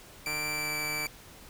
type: tone with pitch glide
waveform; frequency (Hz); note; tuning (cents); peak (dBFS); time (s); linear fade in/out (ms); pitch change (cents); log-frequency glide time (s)
sawtooth; 2344 to 2322; D7 to D7; -4 to -20; -28; 0.26-1.07; 2; -16; 0.43-0.77
type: click train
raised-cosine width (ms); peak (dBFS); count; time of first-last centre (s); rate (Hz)
0.5; -24; 120; 0.27-1.058; 151
effects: pink hiss -51 dBFS RMS until 1.49 s